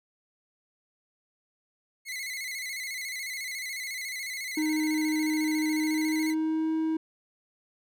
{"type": "tone with vibrato", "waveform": "sawtooth", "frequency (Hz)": 2093, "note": "C7", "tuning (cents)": 0, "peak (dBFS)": -30, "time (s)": [2.05, 6.35], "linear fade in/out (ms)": 50, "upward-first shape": "square", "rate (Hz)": 14, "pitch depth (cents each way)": 63}
{"type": "tone with pitch glide", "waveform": "triangle", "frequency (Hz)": [310, 318.7], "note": ["D#4", "D#4"], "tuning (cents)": [-6, 42], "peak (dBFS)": -23, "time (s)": [4.57, 6.97], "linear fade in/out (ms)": 5, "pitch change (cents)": 48, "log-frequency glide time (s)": [5.78, 6.73]}
{"effects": []}